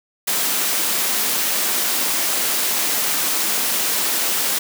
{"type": "high-pass noise", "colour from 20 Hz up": "white", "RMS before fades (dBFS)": -20, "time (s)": [0.27, 4.59], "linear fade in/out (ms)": 10, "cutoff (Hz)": 180, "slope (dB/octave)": 24, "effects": []}